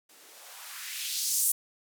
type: noise with band-pass filter sweep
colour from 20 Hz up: violet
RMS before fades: -33 dBFS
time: 0.09-1.52 s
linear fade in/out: 5 ms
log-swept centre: 240 to 10000 Hz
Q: 1.6
effects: none